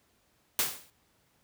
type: noise with exponential decay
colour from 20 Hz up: white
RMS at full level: -24 dBFS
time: 0.59-0.9 s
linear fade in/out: 1 ms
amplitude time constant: 67 ms
effects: pink hiss -69 dBFS RMS until 1.43 s + high-pass 60 Hz 12 dB/octave